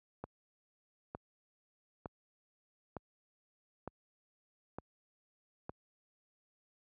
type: click train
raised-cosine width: 1 ms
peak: -27 dBFS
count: 7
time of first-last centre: 0.24-5.695 s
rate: 1.1 Hz
effects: high-pass 60 Hz 12 dB/octave